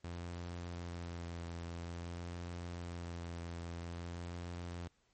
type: tone with vibrato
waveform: sawtooth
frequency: 86.1 Hz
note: F2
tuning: 24 cents flat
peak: -38 dBFS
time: 0.04-4.88 s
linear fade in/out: 5 ms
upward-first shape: sine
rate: 0.5 Hz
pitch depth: 20 cents each way
effects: pink hiss -75 dBFS RMS until 5.13 s + MP3 32 kbps